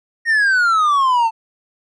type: exponential sweep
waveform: triangle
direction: down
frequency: 1874 to 880 Hz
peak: -10 dBFS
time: 0.25-1.31 s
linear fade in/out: 50 ms
effects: resampled to 22050 Hz